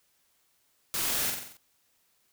white noise with echo, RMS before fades -31 dBFS, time 0.94-1.3 s, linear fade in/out 0 ms, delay 45 ms, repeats 6, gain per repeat -4 dB, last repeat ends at 1.57 s, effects white hiss -70 dBFS RMS until 2.32 s

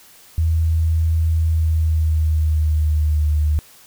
sine tone with pitch glide, 81 to 75.58 Hz, E2 to D#2, -30 to -50 cents, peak -14 dBFS, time 0.38-3.59 s, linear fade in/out 0 ms, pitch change -120 cents, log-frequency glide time 1.38-3.27 s, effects white hiss -47 dBFS RMS until 3.86 s

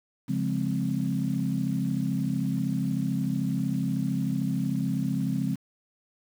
sine chord, Db major seventh, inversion none, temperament equal, 138.59 / 174.61 / 207.7 / 261.6 Hz, Db3 / F3 / Ab3 / C4, 0 / 0 / 0 / 0 cents, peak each -30 dBFS, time 0.28-5.56 s, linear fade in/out 20 ms, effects tanh soft clip ceiling -14 dBFS + 8-bit

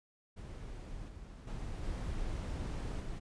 brown noise with level steps, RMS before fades -45 / -49 / -41 / -38 / -41 dBFS, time 0.36-3.2 s, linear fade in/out 20 ms, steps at 1.08 / 1.47 / 1.83 / 3 s, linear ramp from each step 5 ms, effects resampled to 22050 Hz

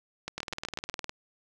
two click trains, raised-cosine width 0.2 ms, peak -17 / -17 dBFS, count 15 / 6, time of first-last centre 0.38-1.094 / 0.28-0.897 s, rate 19.6 / 8.1 Hz, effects none

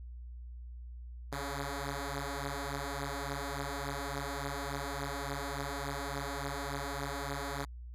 5% pulse beating tone pair, 138.59 / 142.09 Hz, C#3 / C#3, 0 / +43 cents, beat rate 3.5 Hz, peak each -28 dBFS, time 1.32-7.65 s, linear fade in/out 5 ms, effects added 60 Hz sine -43 dBFS peak until 7.94 s + resampled to 32000 Hz

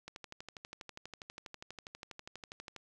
click train, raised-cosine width 0.2 ms, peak -28 dBFS, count 34, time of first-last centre 0.08-2.763 s, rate 12.3 Hz, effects none

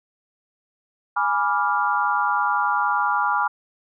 sine chord, G# diminished seventh, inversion none, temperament equal with one note detuned, 830.6 / 980.9 / 1174.7 / 1396.9 Hz, G#5 / B5 / D6 / F6, 0 / -12 / 0 / 0 cents, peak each -24 dBFS, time 1.16-3.48 s, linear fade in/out 10 ms, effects none

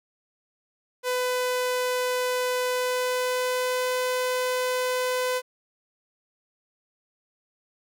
sawtooth tone with pitch glide, 501 to 505.1 Hz, B4 to B4, +25 to +39 cents, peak -20 dBFS, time 1.03-5.42 s, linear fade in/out 50 ms, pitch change +14 cents, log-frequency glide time 2.67-3.9 s, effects none

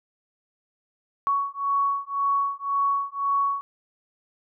sine beating tone pair, 1116 / 1117.9 Hz, C#6 / C#6, +11 / +14 cents, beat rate 1.9 Hz, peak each -25 / -25 dBFS, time 1.27-3.61 s, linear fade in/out 0 ms, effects none

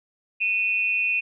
sine tone pair together, 2489 / 2690 Hz, D#7 / E7, 0 / +34 cents, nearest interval minor second, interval 134 cents, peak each -22 / -25 dBFS, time 0.4-1.21 s, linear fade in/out 20 ms, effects none

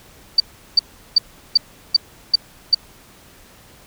sine tone bursts, 4622 Hz, D8, 28 cents flat, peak -7 dBFS, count 7, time 0.38-2.747 s, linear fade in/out 5 ms, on 21 ms, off 370 ms, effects pink hiss -47 dBFS RMS until 3.86 s

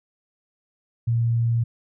sine tone, 116.6 Hz, A#2, 1 cent sharp, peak -18 dBFS, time 1.07-1.64 s, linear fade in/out 10 ms, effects none

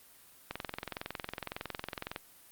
click train, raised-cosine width 0.3 ms, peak -20 dBFS, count 37, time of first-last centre 0.51-2.161 s, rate 21.8 Hz, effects white hiss -58 dBFS RMS until 2.51 s + Opus 32 kbps

